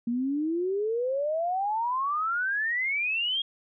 sine exponential sweep, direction up, 230.8 to 3289 Hz, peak -25 dBFS, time 0.07-3.42 s, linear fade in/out 5 ms, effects none

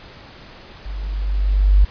sine tone with level ramp, 49 Hz, G1, in tune, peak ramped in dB -26 to -7 dBFS, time 0.85-1.85 s, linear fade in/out 10 ms, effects pink hiss -41 dBFS RMS until 1.9 s + resampled to 11025 Hz

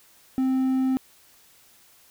triangle tone, 261.6 Hz, C4, in tune, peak -18 dBFS, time 0.38-0.97 s, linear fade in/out 0 ms, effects white hiss -56 dBFS RMS until 2.1 s

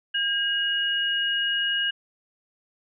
sine tone pair together, 1617.5 / 2882 Hz, G#6 / F#7, -46 / -46 cents, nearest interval minor seventh, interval 1000 cents, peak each -26 / -24 dBFS, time 0.14-1.91 s, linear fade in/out 10 ms, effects none

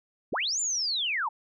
sine linear two-way sweep, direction up then down, 58.8 to 7300 to 799 Hz, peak -26 dBFS, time 0.32-1.29 s, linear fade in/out 10 ms, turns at 0.6 s, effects none

